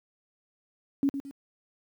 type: tone with echo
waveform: sine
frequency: 277.2 Hz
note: C#4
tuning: in tune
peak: -21 dBFS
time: 1.03-1.09 s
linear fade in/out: 0 ms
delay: 110 ms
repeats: 2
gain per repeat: -9 dB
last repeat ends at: 1.31 s
effects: high-pass 100 Hz 12 dB/octave + 10-bit